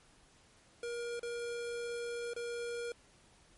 square tone with dropouts, 474.1 Hz, A#4, 29 cents sharp, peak -38 dBFS, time 0.83-2.92 s, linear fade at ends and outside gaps 2 ms, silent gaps 1.195-1.23 / 2.335-2.363 s, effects pink hiss -64 dBFS RMS until 3.57 s + MP3 48 kbps

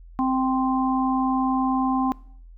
harmonic tone, 261.3 Hz, C4, 2 cents flat, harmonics 1 / 3 / 4, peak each -21 / -26 / -27 dBFS, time 0.19-2.12 s, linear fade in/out 0 ms, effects noise-tail reverb RT60 0.6 s tail -22 dB re dry + added 42 Hz sine -42 dBFS peak until 2.57 s

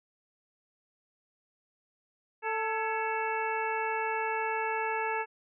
harmonic tone with a mistuned harmonic, 443 Hz, A4, 12 cents sharp, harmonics 1 / 2 / 3 / 4 / 5 / 6, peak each -35 / -32 / -39 / -37 / -39 / -40 dBFS, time 2.42-5.26 s, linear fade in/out 50 ms, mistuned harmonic 4, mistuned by -82 cents, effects none

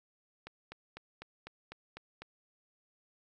click train, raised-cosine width 0.3 ms, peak -29 dBFS, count 8, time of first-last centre 0.47-2.22 s, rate 4 Hz, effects none

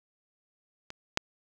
clicks, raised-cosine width 0.2 ms, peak -23 / -7 dBFS, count 2, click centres 0.904 / 1.174 s, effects none

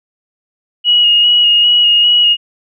sine tone with vibrato, 2888 Hz, F#7, 43 cents flat, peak -6 dBFS, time 0.84-2.37 s, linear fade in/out 50 ms, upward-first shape square, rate 2.5 Hz, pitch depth 15 cents each way, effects none

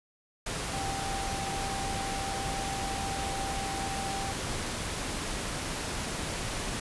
sine tone in noise, 784 Hz, G5, in tune, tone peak -35 dBFS, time 0.73-4.32 s, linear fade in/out 5 ms, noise pink, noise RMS -34 dBFS, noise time 0.46-6.8 s, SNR -4 dB, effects resampled to 24000 Hz

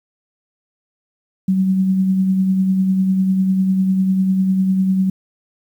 sine tone with tremolo, 189.4 Hz, F#3, 41 cents sharp, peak -11 dBFS, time 1.48-5.1 s, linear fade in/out 5 ms, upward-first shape triangle, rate 10 Hz, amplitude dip 40%, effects 8-bit

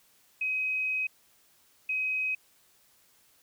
sine tone pair in turn, 2529 / 2529 Hz, D#7 / D#7, +28 / +28 cents, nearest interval unison, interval 0 cents, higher neither, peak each -27 dBFS, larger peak neither, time 0.41-1.07 / 1.89-2.35 s, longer first, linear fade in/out 5 ms, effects white hiss -64 dBFS RMS until 3.42 s

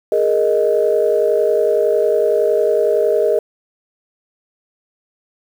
sine chord, Ab suspended second, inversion none, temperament equal, 415.3 / 466.2 / 622.3 Hz, Ab4 / Bb4 / Eb5, 0 / 0 / 0 cents, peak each -16 dBFS, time 0.12-3.39 s, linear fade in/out 2 ms, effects tanh soft clip ceiling -3 dBFS + 7-bit

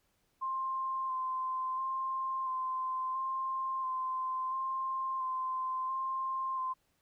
sine tone with vibrato, 1046.5 Hz, C6, in tune, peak -32 dBFS, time 0.41-6.74 s, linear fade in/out 20 ms, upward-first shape square, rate 0.73 Hz, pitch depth 14 cents each way, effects pink hiss -75 dBFS RMS until 7.01 s

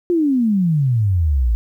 sine exponential sweep, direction down, 360 to 54 Hz, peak -13 dBFS, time 0.1-1.55 s, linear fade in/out 0 ms, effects 9-bit

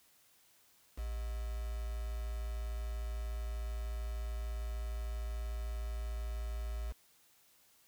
sine tone with quantisation, 56.6 Hz, A1, 50 cents sharp, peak -36 dBFS, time 0.97-6.93 s, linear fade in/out 20 ms, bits 8, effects white hiss -67 dBFS RMS until 7.87 s

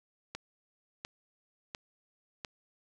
click train, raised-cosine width 0.2 ms, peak -21 dBFS, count 4, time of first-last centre 0.35-2.448 s, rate 1.43 Hz, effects none

